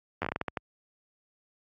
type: slowing click train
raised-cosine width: 0.5 ms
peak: -15 dBFS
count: 10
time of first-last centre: 0.22-0.572 s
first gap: 11 ms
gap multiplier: 1.3
effects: high-pass 60 Hz 12 dB/octave + AAC 48 kbps